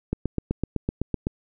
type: click train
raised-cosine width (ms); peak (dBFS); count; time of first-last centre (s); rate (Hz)
3; -11; 10; 0.13-1.269; 7.9
effects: none